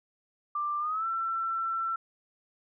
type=tone with pitch glide; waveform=sine; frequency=1183 to 1343.3 Hz; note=D6 to E6; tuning=+12 to +32 cents; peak=-28 dBFS; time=0.55-1.96 s; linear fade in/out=5 ms; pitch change=+220 cents; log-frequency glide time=0.79-1.06 s; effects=none